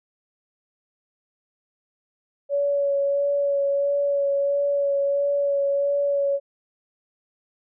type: tone with vibrato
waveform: sine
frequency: 564 Hz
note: C#5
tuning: 30 cents sharp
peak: -19 dBFS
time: 2.49-6.4 s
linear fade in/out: 50 ms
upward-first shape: sine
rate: 1.5 Hz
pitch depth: 15 cents each way
effects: none